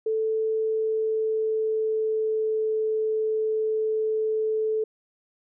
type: tone with pitch glide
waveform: sine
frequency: 440 to 436.2 Hz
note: A4 to A4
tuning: 0 to -15 cents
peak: -22 dBFS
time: 0.06-4.84 s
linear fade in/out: 5 ms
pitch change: -15 cents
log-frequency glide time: 0.54-2.75 s
effects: none

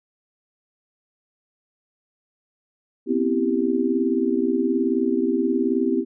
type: chord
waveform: sine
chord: C major seventh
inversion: third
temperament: equal with one note detuned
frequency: 246.9 / 265.7 / 329.6 / 392 Hz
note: B3 / C4 / E4 / G4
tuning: 0 / +27 / 0 / 0 cents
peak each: -24 dBFS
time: 3.06-6.05 s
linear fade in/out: 50 ms
effects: none

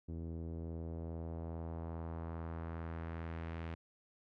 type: tone with low-pass filter sweep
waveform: sawtooth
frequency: 82.41 Hz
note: E2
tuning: in tune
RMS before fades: -43 dBFS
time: 0.08-3.75 s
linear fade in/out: 10 ms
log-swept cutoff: 330 to 2500 Hz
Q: 1.3
effects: none

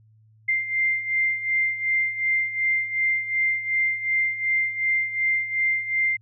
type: beating tone pair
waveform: sine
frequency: 2093 / 2095.7 Hz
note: C7 / C7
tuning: 0 / +2 cents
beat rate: 2.7 Hz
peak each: -27 / -22 dBFS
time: 0.48-6.17 s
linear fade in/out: 10 ms
effects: added 109 Hz sine -53 dBFS peak until 6.21 s

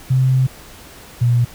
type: tone pair in turn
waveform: sine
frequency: 130.3 / 120.37 Hz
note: C3 / B2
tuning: -7 / -44 cents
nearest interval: minor second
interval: 137 cents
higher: first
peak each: -11 dBFS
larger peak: neither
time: 0.1-0.47 / 1.21-1.45 s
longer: first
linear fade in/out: 10 ms
effects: pink hiss -40 dBFS RMS until 1.54 s

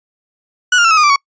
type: tone with pitch steps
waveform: 35% pulse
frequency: 1472 / 1406.3 / 1343.6 / 1283.7 / 1226.4 / 1171.7 / 1119.4 Hz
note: F#6 / F6 / E6 / E6 / D#6 / D6 / C#6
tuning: -9 / +12 / +33 / -46 / -25 / -4 / +17 cents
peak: -6 dBFS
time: 0.72-1.161 s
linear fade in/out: 5 ms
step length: 63 ms
effects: noise-tail reverb RT60 0.1 s tail -26 dB re dry + resampled to 16000 Hz

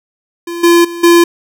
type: tone with level steps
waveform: square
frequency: 342.3 Hz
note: F4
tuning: 35 cents flat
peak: -20 / -5 / -22 / -4 dBFS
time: 0.47-1.24 s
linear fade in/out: 5 ms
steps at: 0.63 / 0.84 / 1.03 s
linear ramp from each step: 10 ms
effects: none

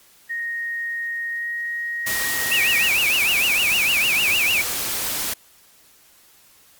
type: tone with pitch glide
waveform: sine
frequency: 1864.7 to 1879.8 Hz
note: A#6 to A#6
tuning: 0 to +14 cents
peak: -24 dBFS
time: 0.29-2.89 s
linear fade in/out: 20 ms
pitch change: +14 cents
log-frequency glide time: 1.31-1.48 s
type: noise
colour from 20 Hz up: white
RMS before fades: -25 dBFS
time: 2.06-5.34 s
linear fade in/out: 10 ms
type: tone with vibrato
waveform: sine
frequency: 2554 Hz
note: D#7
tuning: 45 cents sharp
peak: -17 dBFS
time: 2.51-4.62 s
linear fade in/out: 10 ms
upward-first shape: triangle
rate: 6.6 Hz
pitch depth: 240 cents each way
effects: white hiss -53 dBFS RMS until 6.79 s + Opus 48 kbps

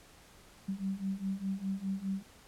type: beating tone pair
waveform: sine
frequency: 190.7 / 195.6 Hz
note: G3 / G3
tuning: -47 / -4 cents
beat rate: 4.9 Hz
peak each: -37 / -35 dBFS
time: 0.68-2.23 s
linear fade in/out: 10 ms
effects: pink hiss -58 dBFS RMS until 2.47 s + low-pass 12000 Hz 12 dB/octave

